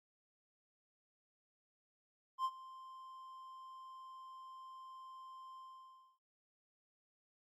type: tone with ADSR envelope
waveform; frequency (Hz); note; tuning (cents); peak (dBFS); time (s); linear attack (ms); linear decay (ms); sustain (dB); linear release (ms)
triangle; 1046.5; C6; 0; -30; 2.38-6.19; 67; 53; -19; 610
effects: Opus 48 kbps